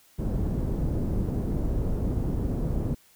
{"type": "low-pass noise", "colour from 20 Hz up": "pink", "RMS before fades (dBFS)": -27, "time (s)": [0.18, 2.95], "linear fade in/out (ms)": 10, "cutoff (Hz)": 320, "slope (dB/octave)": 12, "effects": ["white hiss -59 dBFS RMS until 3.15 s"]}